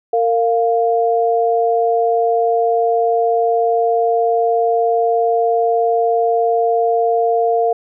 sine tone pair together, 458.4 / 698.5 Hz, A#4 / F5, -29 / 0 cents, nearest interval perfect fifth, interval 729 cents, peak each -15 dBFS, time 0.13-7.73 s, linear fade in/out 5 ms, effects none

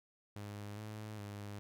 sawtooth tone with pitch steps, 103 / 107.2 / 102.3 Hz, G#2 / A2 / G#2, -14 / -45 / -26 cents, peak -40 dBFS, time 0.36-1.59 s, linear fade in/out 0 ms, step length 410 ms, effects none

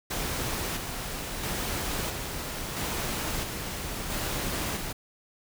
pink noise with tremolo, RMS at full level -31 dBFS, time 0.1-4.93 s, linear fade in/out 10 ms, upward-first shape square, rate 0.75 Hz, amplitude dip 35%, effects none

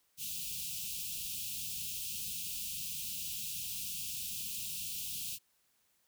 white band-stop noise, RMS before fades -40 dBFS, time 0.17-5.39 s, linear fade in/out 50 ms, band 220 to 2500 Hz, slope 96 dB/octave, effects white hiss -74 dBFS RMS until 6.07 s

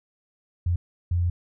sine tone bursts at uneven times, 87.31 Hz, F2, in tune, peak -20 dBFS, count 2, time 0.66-0.76 / 1.11-1.3 s, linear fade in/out 5 ms, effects none

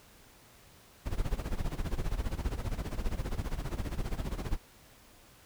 brown noise with tremolo, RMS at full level -30 dBFS, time 1.05-4.58 s, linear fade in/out 20 ms, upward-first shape sine, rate 15 Hz, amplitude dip 85%, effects pink hiss -58 dBFS RMS until 5.45 s

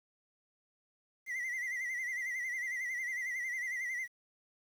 triangle tone with vibrato, 2008 Hz, B6, 28 cents sharp, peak -33 dBFS, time 1.26-4.08 s, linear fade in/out 50 ms, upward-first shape sine, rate 11 Hz, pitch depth 82 cents each way, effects 10-bit

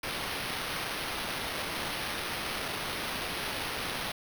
violet noise with sample-and-hold, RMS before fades -35 dBFS, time 0.03-4.12 s, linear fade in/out 5 ms, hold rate 7350 Hz, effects none

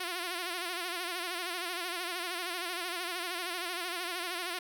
5% pulse tone with vibrato, 353.7 Hz, F4, 22 cents sharp, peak -23 dBFS, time 0-4.59 s, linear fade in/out 5 ms, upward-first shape sine, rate 13 Hz, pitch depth 85 cents each way, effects none

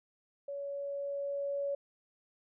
sine tone with level ramp, 563 Hz, C#5, 27 cents sharp, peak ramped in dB -37 to -31 dBFS, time 0.48-1.75 s, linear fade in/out 5 ms, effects none

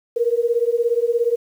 sine beating tone pair, 463.1 / 480.1 Hz, A#4 / B4, -11 / -49 cents, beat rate 17 Hz, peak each -19 dBFS, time 0.16-1.36 s, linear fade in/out 10 ms, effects 8-bit

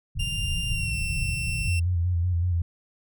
pink low-pass noise, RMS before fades -29 dBFS, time 0.15-1.7 s, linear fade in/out 20 ms, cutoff 160 Hz, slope 48 dB/octave
40% pulse tone with pitch glide, 2794 to 2700 Hz, F7 to E7, 0 to +41 cents, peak -28 dBFS, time 0.19-1.8 s, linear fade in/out 10 ms, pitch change -59 cents, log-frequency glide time 0.69-0.94 s
sine tone with vibrato, 87.6 Hz, F2, 6 cents sharp, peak -21 dBFS, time 1.67-2.62 s, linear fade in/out 5 ms, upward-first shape square, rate 5.3 Hz, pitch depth 49 cents each way
effects none

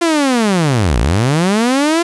sawtooth linear two-way sweep, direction down then up, 347.6 to 50.8 to 347.6 Hz, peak -7 dBFS, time 0.01-2.03 s, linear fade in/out 10 ms, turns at 0.99 s, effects resampled to 24000 Hz + 7-bit

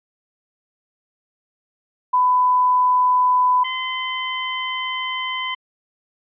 sine / 10% pulse tone pair in turn, 1000 / 1026.9 Hz, B5 / C6, +21 / -33 cents, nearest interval unison, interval 46 cents, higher second, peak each -13 / -12 dBFS, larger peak second, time 2.13-3.64 / 3.64-5.55 s, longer second, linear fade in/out 10 ms, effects resampled to 8000 Hz

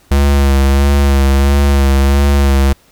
square tone with vibrato, 69.3 Hz, C#2, in tune, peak -8 dBFS, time 0.11-2.73 s, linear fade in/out 5 ms, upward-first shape sine, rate 1.5 Hz, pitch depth 33 cents each way, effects pink hiss -49 dBFS RMS until 2.91 s

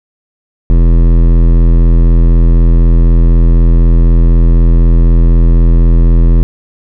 sine tone with hard clipping, 42 Hz, E1, 33 cents sharp, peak -5 dBFS, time 0.7-6.43 s, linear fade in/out 0 ms, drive 15 dB, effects none

